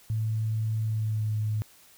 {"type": "tone with pitch glide", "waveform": "sine", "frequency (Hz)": [110, 107.43], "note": ["A2", "A2"], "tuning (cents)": [0, -41], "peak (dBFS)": -25, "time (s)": [0.1, 1.62], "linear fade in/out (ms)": 0, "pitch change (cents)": -41, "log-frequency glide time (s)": [0.83, 1.33], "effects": ["white hiss -56 dBFS RMS until 1.97 s"]}